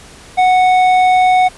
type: tone with hard clipping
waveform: sine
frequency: 738 Hz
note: F#5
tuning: 5 cents flat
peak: -9 dBFS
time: 0.37-1.49 s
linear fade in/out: 20 ms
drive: 8 dB
effects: pink hiss -38 dBFS RMS until 1.57 s + resampled to 24000 Hz